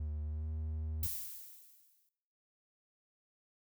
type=tone with pitch glide; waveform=triangle; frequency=75.7 to 78.14 Hz; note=D#2 to D#2; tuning=-47 to +8 cents; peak=-34 dBFS; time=0-1.07 s; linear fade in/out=5 ms; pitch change=+55 cents; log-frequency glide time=0.25-0.48 s
type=noise with exponential decay; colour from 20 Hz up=violet; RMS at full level=-36 dBFS; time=1.03-2.09 s; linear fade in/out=1 ms; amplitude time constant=230 ms
effects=noise-tail reverb RT60 0.8 s tail -17 dB re dry